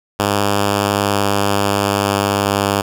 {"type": "tone with pitch glide", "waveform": "5% pulse", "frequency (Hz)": [101.6, 100.2], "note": ["G#2", "G2"], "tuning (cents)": [-38, 38], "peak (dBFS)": -3, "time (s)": [0.19, 2.82], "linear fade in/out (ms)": 10, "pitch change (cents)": -24, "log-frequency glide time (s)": [0.33, 2.34], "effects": []}